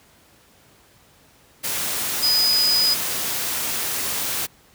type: tone in noise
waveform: sine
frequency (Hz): 4978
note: D#8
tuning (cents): 0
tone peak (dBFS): -16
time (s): 2.22-2.95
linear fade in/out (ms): 20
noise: white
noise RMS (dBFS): -25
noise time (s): 1.63-4.47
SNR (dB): +6
effects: pink hiss -54 dBFS RMS until 4.74 s + high-pass 60 Hz 12 dB/octave